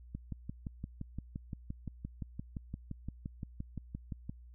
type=click train; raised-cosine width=5 ms; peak=-27 dBFS; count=25; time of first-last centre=0.15-4.295 s; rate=5.79 Hz; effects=added 60 Hz sine -51 dBFS peak until 4.54 s